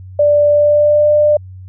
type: tone with pitch glide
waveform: sine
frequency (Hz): 587.3 to 596.9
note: D5 to D5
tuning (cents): 0 to +28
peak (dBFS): -7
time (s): 0.19-1.37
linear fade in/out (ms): 5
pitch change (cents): +28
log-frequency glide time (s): 0.49-1.1
effects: added 93 Hz sine -30 dBFS peak until 1.68 s